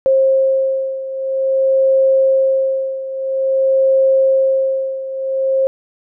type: beating tone pair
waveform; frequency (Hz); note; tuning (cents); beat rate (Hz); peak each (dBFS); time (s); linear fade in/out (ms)
sine; 533 / 533.5; C5 / C5; +32 / +34; 0.5; -13 / -17; 0.06-5.67; 0
effects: none